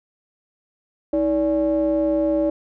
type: ring-modulated tone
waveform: triangle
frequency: 129.5 Hz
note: C3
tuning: 17 cents flat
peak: -12 dBFS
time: 1.13-2.5 s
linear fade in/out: 5 ms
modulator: 448 Hz
effects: none